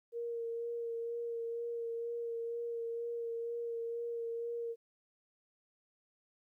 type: tone with vibrato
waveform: sine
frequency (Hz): 466.2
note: A#4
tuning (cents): 0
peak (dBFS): -36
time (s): 0.12-4.76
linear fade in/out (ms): 50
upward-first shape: sine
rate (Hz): 2.1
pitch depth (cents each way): 17
effects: 13-bit